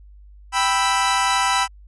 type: chord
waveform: sawtooth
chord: E minor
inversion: first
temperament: equal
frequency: 784 / 987.8 / 1318.5 Hz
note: G5 / B5 / E6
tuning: 0 / 0 / 0 cents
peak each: -19 / -16 / -19 dBFS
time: 0.52-1.68 s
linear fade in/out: 50 ms
effects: added 50 Hz sine -42 dBFS peak until 1.87 s + resampled to 24000 Hz